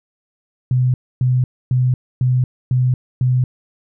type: tone bursts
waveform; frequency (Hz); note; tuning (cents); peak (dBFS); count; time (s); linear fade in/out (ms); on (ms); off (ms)
sine; 126.6; B2; +43; -12; 6; 0.71-3.44; 2; 230; 270
effects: none